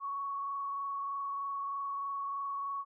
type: tone with frequency modulation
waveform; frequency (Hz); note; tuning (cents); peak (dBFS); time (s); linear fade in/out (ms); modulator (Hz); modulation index
sine; 1113; C#6; +7; -34; 0-2.85; 50; 23.2; 0.58
effects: none